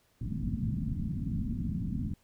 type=low-pass noise; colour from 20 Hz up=white; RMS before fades=-33 dBFS; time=0.21-2.14 s; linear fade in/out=5 ms; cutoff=240 Hz; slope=48 dB/octave; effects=pink hiss -69 dBFS RMS until 2.23 s